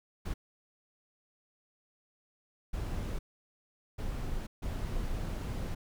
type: noise bursts at uneven times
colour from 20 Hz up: brown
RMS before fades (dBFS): -35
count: 4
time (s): 0.25-0.34 / 2.73-3.19 / 3.98-4.47 / 4.62-5.75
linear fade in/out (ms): 10
effects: none